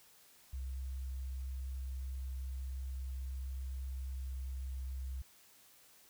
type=tone; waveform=sine; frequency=65.41 Hz; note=C2; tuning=in tune; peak=-38 dBFS; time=0.53-5.22 s; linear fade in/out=5 ms; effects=white hiss -63 dBFS RMS until 6.09 s